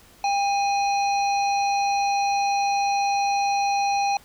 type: harmonic tone with a mistuned harmonic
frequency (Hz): 831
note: G#5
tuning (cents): +1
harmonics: 1 / 3 / 5 / 7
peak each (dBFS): -20 / -30 / -34 / -37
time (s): 0.24-4.17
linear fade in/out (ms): 2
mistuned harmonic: 1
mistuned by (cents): -66
effects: pink hiss -52 dBFS RMS until 4.24 s